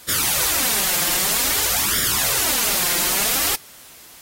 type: noise with flanger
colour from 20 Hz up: white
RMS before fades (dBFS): -20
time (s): 0.08-3.56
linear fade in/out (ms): 10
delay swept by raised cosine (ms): 0.56 to 5.76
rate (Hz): 0.52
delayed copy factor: +0.85
effects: white hiss -44 dBFS RMS until 4.21 s + AAC 48 kbps